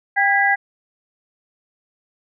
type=tone cluster; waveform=sine; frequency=792 / 1641 / 1972 Hz; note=G5 / G#6 / B6; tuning=+18 / -21 / -3 cents; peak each=-18 dBFS; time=0.16-0.56 s; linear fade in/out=20 ms; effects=none